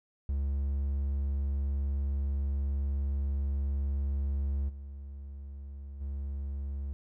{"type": "tone with level steps", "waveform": "triangle", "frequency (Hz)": 69.5, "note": "C#2", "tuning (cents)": 5, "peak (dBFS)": [-26, -38, -31], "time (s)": [0.29, 6.93], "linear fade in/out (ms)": 0, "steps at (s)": [4.68, 6], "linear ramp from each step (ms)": 20, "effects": []}